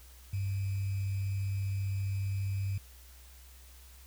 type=tone with sample-and-hold; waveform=sine; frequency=98 Hz; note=G2; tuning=in tune; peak=-30 dBFS; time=0.33-2.78 s; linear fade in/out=5 ms; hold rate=2450 Hz; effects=added 63 Hz sine -52 dBFS peak until 4.06 s + white hiss -58 dBFS RMS until 4.06 s